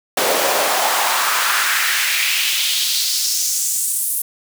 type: noise with high-pass filter sweep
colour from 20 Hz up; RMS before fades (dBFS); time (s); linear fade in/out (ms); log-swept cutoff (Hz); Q
pink; -18; 0.17-4.22; 5; 450 to 11000; 2.3
effects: none